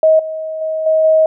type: tone with level steps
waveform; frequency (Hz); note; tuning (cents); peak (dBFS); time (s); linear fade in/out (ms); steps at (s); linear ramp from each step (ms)
sine; 633; D#5; +30; -6 / -20 / -16 / -9 / -7; 0.03-1.26; 2; 0.19 / 0.61 / 0.86 / 1.04; 5
effects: none